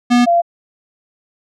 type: tone pair in turn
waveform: square / sine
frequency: 242.9 / 687 Hz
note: B3 / F5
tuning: -29 / -29 cents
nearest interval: octave + tritone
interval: 1800 cents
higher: second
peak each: -9 dBFS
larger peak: neither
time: 0.1-0.26 / 0.26-0.42 s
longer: neither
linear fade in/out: 20 ms
effects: low-pass 6000 Hz 12 dB/octave